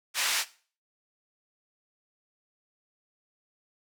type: band-pass noise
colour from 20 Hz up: pink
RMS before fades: -28 dBFS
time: 0.14-0.45 s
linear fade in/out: 50 ms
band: 1600 to 9700 Hz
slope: 12 dB/octave
effects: noise-tail reverb RT60 0.4 s tail -17 dB re dry